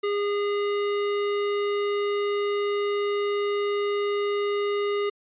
square tone, 408.6 Hz, G#4, 28 cents flat, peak -24 dBFS, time 0.03-5.1 s, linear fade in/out 10 ms, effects resampled to 8000 Hz

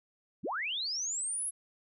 sine linear sweep, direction up, 99.6 to 10960 Hz, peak -32 dBFS, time 0.43-1.51 s, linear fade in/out 20 ms, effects none

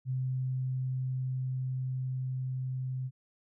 sine tone with level ramp, 129.4 Hz, C3, 19 cents flat, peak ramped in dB -29 to -32 dBFS, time 0.05-3.11 s, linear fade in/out 50 ms, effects none

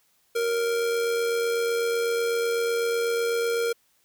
square tone with amplitude modulation, 466.2 Hz, A#4, in tune, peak -22 dBFS, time 0.35-3.73 s, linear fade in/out 10 ms, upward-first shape sine, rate 88 Hz, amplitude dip 35%, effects white hiss -66 dBFS RMS until 4.04 s

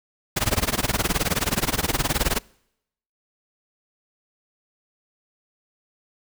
pink noise with tremolo, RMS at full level -20 dBFS, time 0.36-2.39 s, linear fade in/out 10 ms, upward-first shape sine, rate 19 Hz, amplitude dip 95%, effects noise-tail reverb RT60 0.8 s tail -26 dB re dry

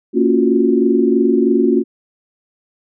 sine chord, Gb major seventh, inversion first, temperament just, 231.2 / 277.5 / 346.9 / 370 Hz, Bb3 / Db4 / F4 / Gb4, -14 / +2 / -12 / 0 cents, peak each -16 dBFS, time 0.13-1.84 s, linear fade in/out 50 ms, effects none

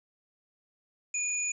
sine tone pair together, 2455 / 6912 Hz, D#7 / A8, -24 / -32 cents, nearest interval octave + tritone, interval 1792 cents, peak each -33 / -30 dBFS, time 1.14-1.52 s, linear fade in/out 5 ms, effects none

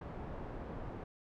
pink low-pass noise, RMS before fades -44 dBFS, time 0.01-1.04 s, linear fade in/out 5 ms, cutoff 970 Hz, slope 12 dB/octave, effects none

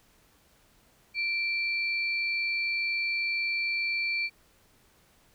sine tone pair together, 2349 / 4438 Hz, D7 / C#8, 0 / +1 cents, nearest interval major seventh, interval 1101 cents, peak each -27 / -36 dBFS, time 1.14-4.3 s, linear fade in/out 50 ms, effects pink hiss -63 dBFS RMS until 5.34 s

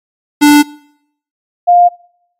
square / sine tone pair in turn, 293.7 / 704.2 Hz, D4 / F5, 0 / +14 cents, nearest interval octave + minor third, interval 1514 cents, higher second, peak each -3 dBFS, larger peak neither, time 0.41-0.63 / 1.67-1.89 s, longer neither, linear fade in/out 20 ms, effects noise-tail reverb RT60 0.7 s tail -23 dB re dry + MP3 64 kbps

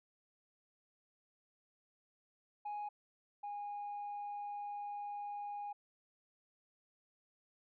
sine tone pair in turn, 830 / 820.5 Hz, G#5 / G#5, -1 / -21 cents, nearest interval unison, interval 20 cents, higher first, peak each -37 / -39 dBFS, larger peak first, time 2.65-2.89 / 3.43-5.73 s, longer second, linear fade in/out 10 ms, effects tanh soft clip ceiling -38 dBFS

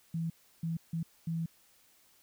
sine tone bursts at uneven times, 164.81 Hz, E3, in tune, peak -31 dBFS, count 4, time 0.14-0.3 / 0.63-0.77 / 0.93-1.03 / 1.27-1.46 s, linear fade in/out 5 ms, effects white hiss -65 dBFS RMS until 2.22 s

